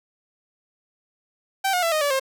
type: tone with pitch steps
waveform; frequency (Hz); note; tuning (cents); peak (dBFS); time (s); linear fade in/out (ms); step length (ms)
sawtooth; 776 / 719.9 / 667.8 / 619.5 / 574.7 / 533.1; G5 / F#5 / E5 / D#5 / D5 / C5; -18 / -48 / +22 / -8 / -38 / +32; -16; 1.64-2.198; 10; 93
effects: none